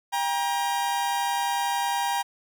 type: tone pair together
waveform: 40% pulse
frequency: 798 / 949 Hz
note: G5 / A#5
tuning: +31 / +31 cents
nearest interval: minor third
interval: 300 cents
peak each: -26 dBFS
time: 0.12-2.23 s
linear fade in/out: 20 ms
effects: none